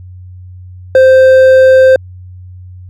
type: tone with hard clipping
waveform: sine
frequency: 522 Hz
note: C5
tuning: 4 cents flat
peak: -3 dBFS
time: 0.95-1.96 s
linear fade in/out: 2 ms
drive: 5 dB
effects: added 91 Hz sine -28 dBFS peak until 2.89 s